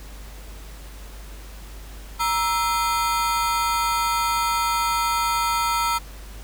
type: ring-modulated tone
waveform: 40% pulse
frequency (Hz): 1129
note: C#6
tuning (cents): +31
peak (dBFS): -16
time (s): 2.19-5.99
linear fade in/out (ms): 20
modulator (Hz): 192
effects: added 50 Hz sine -37 dBFS peak until 6.43 s + pink hiss -45 dBFS RMS until 6.43 s